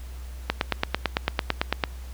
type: click train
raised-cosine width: 0.3 ms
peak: -5 dBFS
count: 13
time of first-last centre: 0.5-1.838 s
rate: 8.97 Hz
effects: added 62 Hz sine -35 dBFS peak until 2.13 s + pink hiss -50 dBFS RMS until 2.13 s